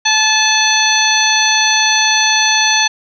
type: harmonic tone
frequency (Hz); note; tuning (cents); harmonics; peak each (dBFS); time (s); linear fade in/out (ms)
868; A5; -24; 1 / 2 / 3 / 4 / 5 / 7; -17 / -17 / -17 / -17 / -17 / -17; 0.05-2.88; 10
effects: none